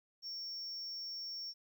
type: tone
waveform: sine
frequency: 5480 Hz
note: F8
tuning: 34 cents flat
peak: -38 dBFS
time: 0.22-1.54 s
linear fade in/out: 50 ms
effects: tanh soft clip ceiling -40 dBFS + 12-bit